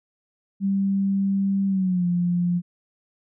sine tone with pitch glide, 196 to 175.63 Hz, G3 to F3, 0 to +10 cents, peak -19 dBFS, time 0.6-2.62 s, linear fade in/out 50 ms, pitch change -190 cents, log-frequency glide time 1.67-2.06 s, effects none

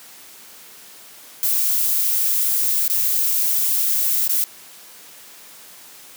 violet noise with dropouts, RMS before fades -19 dBFS, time 1.43-4.44 s, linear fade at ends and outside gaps 0 ms, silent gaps 2.879-2.899 / 4.277-4.294 s, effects white hiss -43 dBFS RMS until 6.16 s + high-pass 150 Hz 12 dB/octave

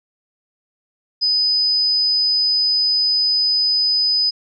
sine tone, 5000 Hz, D#8, 8 cents sharp, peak -14 dBFS, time 1.21-4.31 s, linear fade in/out 20 ms, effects none

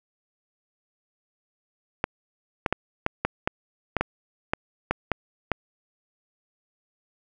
clicks, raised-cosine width 0.5 ms, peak -7 dBFS, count 12, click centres 2.041 / 2.662 / 2.726 / 3.064 / 3.25 / 3.475 / 3.967 / 4.01 / 4.535 / 4.91 / 5.117 / 5.517 s, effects none

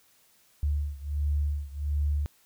sine beating tone pair, 72.5 / 73.9 Hz, D2 / D2, -22 / +11 cents, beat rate 1.4 Hz, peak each -28 / -30 dBFS, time 0.63-2.26 s, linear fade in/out 0 ms, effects white hiss -63 dBFS RMS until 2.45 s

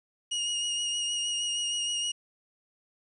sawtooth tone with vibrato, 2873 Hz, F7, 48 cents sharp, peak -25 dBFS, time 0.31-2.12 s, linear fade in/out 10 ms, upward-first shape sine, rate 6.4 Hz, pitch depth 20 cents each way, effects resampled to 22050 Hz + 10-bit

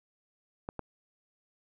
clicks, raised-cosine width 1 ms, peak -22 dBFS, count 2, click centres 0.689 / 0.793 s, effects none

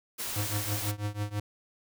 white noise, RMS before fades -35 dBFS, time 0.18-0.92 s, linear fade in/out 20 ms
square tone with tremolo, 103.83 Hz, G#2, in tune, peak -28 dBFS, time 0.36-1.4 s, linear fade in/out 5 ms, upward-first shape triangle, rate 6.1 Hz, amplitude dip 95%
effects none

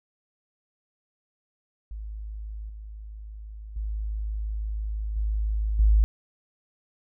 sine tone with level steps, 53 Hz, G#1, 36 cents sharp, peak -33 / -37 / -27 / -23 / -15 dBFS, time 1.91-6.04 s, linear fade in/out 0 ms, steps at 2.69 / 3.76 / 5.16 / 5.79 s, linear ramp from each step 5 ms, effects none

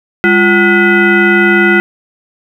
sine tone with frequency modulation, 899 Hz, A5, 37 cents sharp, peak -5 dBFS, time 0.24-1.8 s, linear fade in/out 0 ms, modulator 551 Hz, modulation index 2.3, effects 7-bit

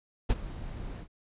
brown noise with ADSR envelope, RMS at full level -21 dBFS, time 0.29-1.08 s, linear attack 18 ms, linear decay 33 ms, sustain -18 dB, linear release 87 ms, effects resampled to 8000 Hz

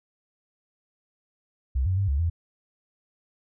sine tone with pitch steps, 65 / 92.8 / 98.5 / 69.7 / 84 Hz, C2 / F#2 / G2 / C#2 / E2, -11 / +6 / +9 / +10 / +33 cents, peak -21 dBFS, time 1.75-2.3 s, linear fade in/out 10 ms, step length 110 ms, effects none

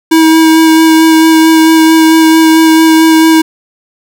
square tone with vibrato, 321.1 Hz, E4, 45 cents flat, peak -3 dBFS, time 0.11-3.42 s, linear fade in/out 10 ms, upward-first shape sine, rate 4.5 Hz, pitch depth 12 cents each way, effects none

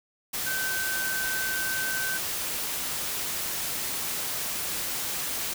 sine tone in noise, 1536 Hz, G6, 36 cents flat, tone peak -29 dBFS, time 0.46-2.18 s, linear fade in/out 10 ms, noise white, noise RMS -31 dBFS, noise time 0.33-5.54 s, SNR -1 dB, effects none

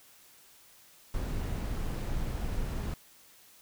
brown noise, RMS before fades -33 dBFS, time 1.14-2.94 s, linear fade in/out 2 ms, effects white hiss -58 dBFS RMS until 3.61 s

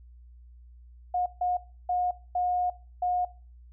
sine tone bursts at uneven times, 720 Hz, F#5, 47 cents flat, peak -24 dBFS, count 5, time 1.14-1.26 / 1.41-1.57 / 1.89-2.11 / 2.35-2.7 / 3.02-3.25 s, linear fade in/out 5 ms, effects noise-tail reverb RT60 0.4 s tail -21 dB re dry + added 60 Hz sine -48 dBFS peak until 3.72 s

